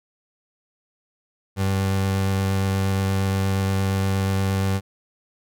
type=tone with vibrato; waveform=30% pulse; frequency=96.7 Hz; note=G2; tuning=23 cents flat; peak=-17 dBFS; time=1.56-4.81 s; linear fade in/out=50 ms; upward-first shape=square; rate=8.5 Hz; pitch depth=8 cents each way; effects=none